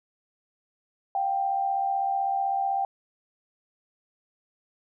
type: tone pair together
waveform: sine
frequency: 708.1 / 784 Hz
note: F5 / G5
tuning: +24 / 0 cents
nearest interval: major second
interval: 176 cents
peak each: -32 / -24 dBFS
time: 1.15-2.85 s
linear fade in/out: 2 ms
effects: none